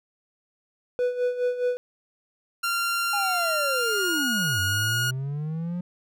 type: tone with tremolo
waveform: triangle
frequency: 493.9 Hz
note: B4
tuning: in tune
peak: -18 dBFS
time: 0.99-1.77 s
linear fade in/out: 0 ms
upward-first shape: sine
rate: 4.8 Hz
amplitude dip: 70%
type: tone with pitch glide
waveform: sawtooth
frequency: 1384 to 1440.3 Hz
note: F6 to F#6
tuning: -16 to -47 cents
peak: -20 dBFS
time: 2.63-5.11 s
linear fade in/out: 10 ms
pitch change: +69 cents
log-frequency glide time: 3.7-4.25 s
type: linear two-way sweep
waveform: triangle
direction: down then up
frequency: 830.6 to 90.4 to 179.7 Hz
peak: -25 dBFS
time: 3.13-5.81 s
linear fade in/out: 5 ms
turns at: 4.6 s
effects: none